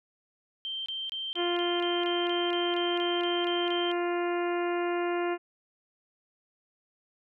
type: tone bursts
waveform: sine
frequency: 3136 Hz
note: G7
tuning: in tune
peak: -32 dBFS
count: 14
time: 0.65-3.915 s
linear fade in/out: 0 ms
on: 210 ms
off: 25 ms
type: harmonic tone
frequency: 349.2 Hz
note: F4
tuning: in tune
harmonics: 1 / 2 / 3 / 4 / 5 / 6 / 7 / 8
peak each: -28 / -34 / -38 / -40 / -42 / -44 / -45 / -46 dBFS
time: 1.35-5.38 s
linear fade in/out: 50 ms
effects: none